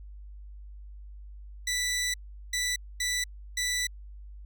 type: tone bursts at uneven times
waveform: 15% pulse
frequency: 1975.5 Hz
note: B6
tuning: in tune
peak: -21 dBFS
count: 4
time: 1.67-2.14 / 2.53-2.76 / 3-3.24 / 3.57-3.87 s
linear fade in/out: 5 ms
effects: added 50 Hz sine -42 dBFS peak until 4.45 s